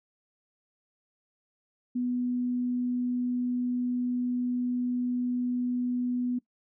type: tone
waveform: sine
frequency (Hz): 246.9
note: B3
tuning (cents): 0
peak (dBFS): -26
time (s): 1.95-6.39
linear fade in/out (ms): 10
effects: noise-tail reverb RT60 0.1 s tail -20 dB re dry